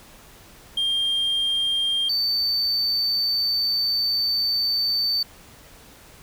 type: tone pair in turn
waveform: triangle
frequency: 3200 / 4556 Hz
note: G7 / C#8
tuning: +35 / +47 cents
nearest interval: tritone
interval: 612 cents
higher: second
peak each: -18 dBFS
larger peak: neither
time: 0.77-2.09 / 2.09-5.23 s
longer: second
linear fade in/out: 5 ms
effects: tanh soft clip ceiling -14 dBFS + pink hiss -48 dBFS RMS until 6.22 s